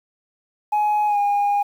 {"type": "tone with pitch glide", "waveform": "sine", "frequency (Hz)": [840, 814.7], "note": ["G#5", "G#5"], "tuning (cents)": [19, -33], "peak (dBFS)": -14, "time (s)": [0.72, 1.63], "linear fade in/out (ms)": 10, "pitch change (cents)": -52, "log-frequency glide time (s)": [1.07, 1.18], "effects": ["tanh soft clip ceiling -15 dBFS", "8-bit"]}